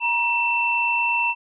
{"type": "tone pair together", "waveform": "sine", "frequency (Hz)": [948, 2681], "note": ["A#5", "E7"], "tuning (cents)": [29, 29], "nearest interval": "octave + tritone", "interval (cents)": 1800, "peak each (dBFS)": [-23, -20], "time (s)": [0, 1.35], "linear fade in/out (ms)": 50, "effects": []}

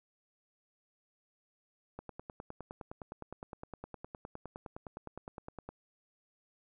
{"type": "click train", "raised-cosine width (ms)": 1, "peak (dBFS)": -29, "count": 37, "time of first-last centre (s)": [1.99, 5.69], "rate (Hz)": 9.73, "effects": []}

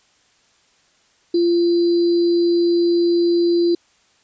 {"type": "tone with sample-and-hold", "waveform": "sine", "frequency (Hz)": 343.6, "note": "F4", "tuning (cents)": -28, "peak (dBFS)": -13, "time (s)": [1.34, 3.75], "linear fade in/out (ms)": 5, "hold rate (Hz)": 4410, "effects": ["white hiss -58 dBFS RMS until 4.23 s", "resampled to 16000 Hz"]}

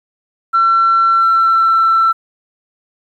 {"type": "tone with pitch glide", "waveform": "sine", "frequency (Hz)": [1350, 1338.4], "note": ["E6", "E6"], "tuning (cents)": [41, 26], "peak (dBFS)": -7, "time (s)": [0.53, 2.13], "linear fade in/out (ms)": 20, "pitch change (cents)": -15, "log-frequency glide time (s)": [1.12, 1.87], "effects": ["tanh soft clip ceiling -5 dBFS", "8-bit"]}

